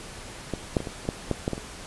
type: clicks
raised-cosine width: 2 ms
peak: -14 / -8 / -19 / -19 / -26 / -11 / -10 / -11 / -14 / -21 dBFS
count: 10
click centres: 0.537 / 0.768 / 0.804 / 0.872 / 1.053 / 1.089 / 1.313 / 1.479 / 1.533 / 1.579 s
effects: pink hiss -41 dBFS RMS until 1.86 s + resampled to 24000 Hz